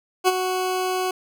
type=tone with ADSR envelope; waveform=20% pulse; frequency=370 Hz; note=F#4; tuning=in tune; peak=-8 dBFS; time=0.24-1.11 s; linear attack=38 ms; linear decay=31 ms; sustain=-9 dB; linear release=4 ms; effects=none